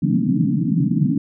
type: band-pass noise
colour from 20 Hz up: pink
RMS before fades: -18 dBFS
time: 0.02-1.18 s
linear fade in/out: 5 ms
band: 130 to 300 Hz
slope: 96 dB/octave
effects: none